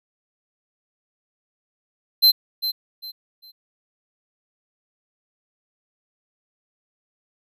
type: tone with echo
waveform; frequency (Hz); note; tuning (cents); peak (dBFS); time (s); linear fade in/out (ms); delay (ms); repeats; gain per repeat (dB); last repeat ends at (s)
square; 4100; C8; -36; -11; 2.22-2.32; 20; 400; 3; -11; 3.52
effects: none